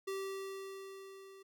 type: tone with level ramp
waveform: square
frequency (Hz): 388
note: G4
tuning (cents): -18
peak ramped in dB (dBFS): -37 to -54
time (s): 0.07-1.43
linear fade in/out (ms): 10
effects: none